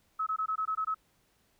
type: tone bursts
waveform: sine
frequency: 1288 Hz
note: E6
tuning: 41 cents flat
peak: -28 dBFS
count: 8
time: 0.19-0.946 s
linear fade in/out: 10 ms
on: 77 ms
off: 20 ms
effects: pink hiss -70 dBFS RMS until 1.59 s